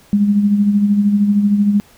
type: tone with tremolo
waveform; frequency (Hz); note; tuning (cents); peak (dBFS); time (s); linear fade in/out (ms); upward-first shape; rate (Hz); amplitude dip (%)
sine; 204.4; G#3; -27; -8; 0.13-1.8; 0; sine; 13; 50
effects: pink hiss -48 dBFS RMS until 1.97 s